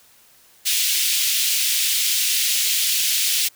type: high-pass noise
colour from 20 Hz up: pink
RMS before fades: -20 dBFS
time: 0.65-3.49 s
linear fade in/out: 20 ms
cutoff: 2700 Hz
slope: 24 dB/octave
effects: white hiss -53 dBFS RMS until 3.55 s